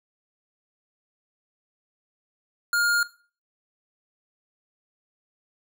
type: tone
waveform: square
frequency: 1416 Hz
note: F6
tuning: 23 cents sharp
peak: -21 dBFS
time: 2.73-3.03 s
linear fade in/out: 2 ms
effects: noise-tail reverb RT60 0.4 s tail -18 dB re dry